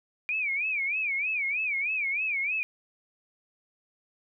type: tone with vibrato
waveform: sine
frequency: 2367 Hz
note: D7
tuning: 13 cents sharp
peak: -26 dBFS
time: 0.29-2.63 s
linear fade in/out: 0 ms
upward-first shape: sine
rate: 3.2 Hz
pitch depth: 170 cents each way
effects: none